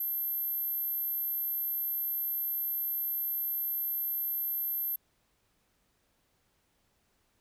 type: tone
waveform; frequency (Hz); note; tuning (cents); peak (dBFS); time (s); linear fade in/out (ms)
sine; 12670; G9; +17; -30; 0-4.96; 5
effects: pink hiss -73 dBFS RMS until 7.4 s